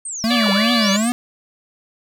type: linear two-way sweep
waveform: sine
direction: down then up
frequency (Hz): 8820 to 392 to 8820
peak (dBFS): -25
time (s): 0.05-1.1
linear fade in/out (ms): 5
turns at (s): 0.49
type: tone with vibrato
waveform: square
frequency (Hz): 218.4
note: A3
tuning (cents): -13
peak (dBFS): -17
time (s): 0.24-1.12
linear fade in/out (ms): 0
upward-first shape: triangle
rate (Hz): 2.6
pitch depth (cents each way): 210
type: harmonic tone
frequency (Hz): 577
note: D5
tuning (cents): -31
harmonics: 1 / 2 / 3 / 4 / 5 / 6 / 7 / 8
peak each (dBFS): -26 / -26 / -26 / -26 / -26 / -26 / -26 / -26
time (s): 0.3-0.97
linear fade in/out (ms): 10
effects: none